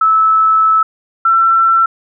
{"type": "tone pair in turn", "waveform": "sine", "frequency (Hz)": [1306, 1344.3], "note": ["E6", "E6"], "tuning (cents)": [-17, 34], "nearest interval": "minor second", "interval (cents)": 51, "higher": "second", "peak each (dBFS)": -7, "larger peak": "neither", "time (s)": [[0.01, 0.83], [1.25, 1.86]], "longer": "first", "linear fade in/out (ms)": 5, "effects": []}